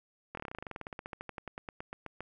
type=slowing click train; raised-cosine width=0.5 ms; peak=-25 dBFS; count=29; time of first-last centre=0.35-2.206 s; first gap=23 ms; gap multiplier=1.07; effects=none